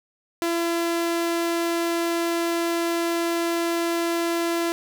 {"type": "tone", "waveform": "sawtooth", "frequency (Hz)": 338.1, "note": "E4", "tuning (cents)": 44, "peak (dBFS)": -18, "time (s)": [0.42, 4.72], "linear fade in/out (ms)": 0, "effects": []}